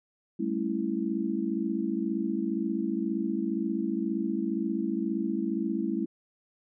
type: chord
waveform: sine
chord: A dominant seventh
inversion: third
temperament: just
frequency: 198 / 220 / 275 / 330 Hz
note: G3 / A3 / C#4 / E4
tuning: +18 / 0 / -14 / +2 cents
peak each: -33 / -32 / -34 / -31 dBFS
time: 0.39-6.06 s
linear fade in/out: 10 ms
effects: none